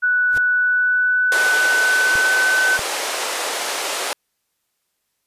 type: tone with pitch glide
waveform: sine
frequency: 1480 to 1517.2 Hz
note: F#6 to F#6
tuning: 0 to +43 cents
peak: -14 dBFS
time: 0.02-2.78 s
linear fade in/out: 20 ms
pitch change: +43 cents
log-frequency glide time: 0.52-2.45 s
type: noise with exponential growth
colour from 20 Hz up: pink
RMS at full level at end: -27 dBFS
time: 0.28-0.38 s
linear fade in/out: 5 ms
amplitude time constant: 20 ms
type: band-pass noise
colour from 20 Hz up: pink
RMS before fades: -24 dBFS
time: 1.32-4.13 s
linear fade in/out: 0 ms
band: 440 to 11000 Hz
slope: 24 dB/octave
type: clicks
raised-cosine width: 5 ms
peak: -22 dBFS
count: 2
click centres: 2.155 / 2.793 s
effects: white hiss -72 dBFS RMS until 5.26 s + resampled to 32000 Hz